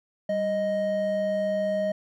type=tone pair together; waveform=triangle; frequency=196 / 623.2 Hz; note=G3 / D#5; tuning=0 / +3 cents; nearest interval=octave + minor sixth; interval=2003 cents; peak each=-30 / -22 dBFS; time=0.29-1.92 s; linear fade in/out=5 ms; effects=none